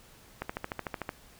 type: click train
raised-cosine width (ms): 0.5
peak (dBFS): -18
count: 10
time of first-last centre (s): 0.42-1.092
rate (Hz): 13.4
effects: pink hiss -56 dBFS RMS until 1.39 s